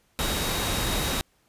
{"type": "tone in noise", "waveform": "sine", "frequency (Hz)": 3782, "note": "A#7", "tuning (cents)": 24, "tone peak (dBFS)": -34, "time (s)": [0.19, 1.21], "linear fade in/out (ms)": 0, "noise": "pink", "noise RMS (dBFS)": -27, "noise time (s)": [0.19, 1.21], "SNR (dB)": -10, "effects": ["pink hiss -66 dBFS RMS until 1.48 s", "resampled to 32000 Hz"]}